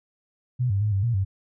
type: tone with pitch steps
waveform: sine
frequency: 124.9 / 98.8 / 105.9 / 97.5 / 118.3 / 96.6 Hz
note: B2 / G2 / G#2 / G2 / A#2 / G2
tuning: +20 / +14 / +34 / -9 / +26 / -25 cents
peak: -20 dBFS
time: 0.59-1.25 s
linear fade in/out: 20 ms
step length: 110 ms
effects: none